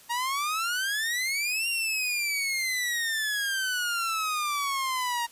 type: exponential two-way sweep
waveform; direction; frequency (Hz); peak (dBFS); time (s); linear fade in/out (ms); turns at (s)
sawtooth; up then down; 932.3 to 2794 to 932.3; -23; 0.09-5.27; 20; 1.68
effects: white hiss -53 dBFS RMS until 5.31 s + resampled to 32000 Hz